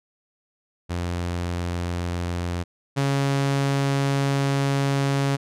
sawtooth tone pair in turn, 87.31 / 138.6 Hz, F2 / C#3, 0 / 0 cents, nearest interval minor sixth, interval 800 cents, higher second, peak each -21 / -16 dBFS, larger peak second, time 0.89-2.64 / 2.96-5.37 s, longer second, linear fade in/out 20 ms, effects low-pass 9000 Hz 12 dB/octave

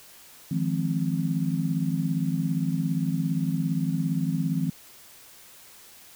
sine chord, F minor seventh, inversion third, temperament just, 157.15 / 174.61 / 209.5 / 261.9 Hz, Eb3 / F3 / Ab3 / C4, +18 / 0 / +15 / +2 cents, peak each -27 / -28 / -33 / -30 dBFS, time 0.51-4.7 s, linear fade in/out 5 ms, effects white hiss -50 dBFS RMS until 6.15 s

